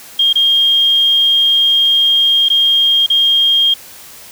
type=tone with dropouts; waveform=sine; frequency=3225 Hz; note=G7; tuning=48 cents sharp; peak=-8 dBFS; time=0.19-3.74 s; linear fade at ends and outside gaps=5 ms; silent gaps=0.329-0.355 / 2.486-2.5 / 3.063-3.1 s; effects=white hiss -36 dBFS RMS until 4.31 s